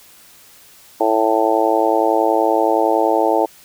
harmonic tone, 110.7 Hz, A2, 11 cents sharp, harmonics 3 / 4 / 5 / 6 / 7 / 8, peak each -20 / -20 / -20 / -20 / -20 / -20 dBFS, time 1-3.46 s, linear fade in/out 10 ms, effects white hiss -46 dBFS RMS until 3.64 s

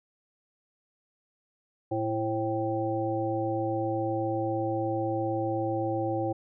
harmonic tone with a mistuned harmonic, 111.5 Hz, A2, 23 cents sharp, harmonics 1 / 3 / 5 / 7, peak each -34 / -30 / -32 / -33 dBFS, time 1.91-6.33 s, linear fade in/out 10 ms, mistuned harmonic 5, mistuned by -62 cents, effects none

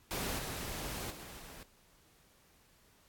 pink noise with level steps, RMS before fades -37 / -41 / -49 / -51 dBFS, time 0.11-1.63 s, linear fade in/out 0 ms, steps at 0.38 / 1.1 / 1.39 s, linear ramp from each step 10 ms, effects pink hiss -66 dBFS RMS until 3.08 s + AAC 64 kbps

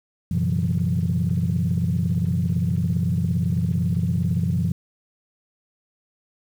sine tone cluster, 92.7 / 120.6 / 135.6 / 167.6 / 185.3 Hz, F#2 / B2 / C#3 / E3 / F#3, +4 / -41 / -38 / +29 / +3 cents, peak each -24 / -26 / -28 / -22 / -28 dBFS, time 0.31-4.72 s, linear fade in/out 5 ms, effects tanh soft clip ceiling -12 dBFS + 8-bit

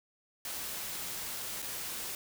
white noise with dropouts, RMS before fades -39 dBFS, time 0.45-2.15 s, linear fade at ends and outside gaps 1 ms, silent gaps 1.62-1.625 s, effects none

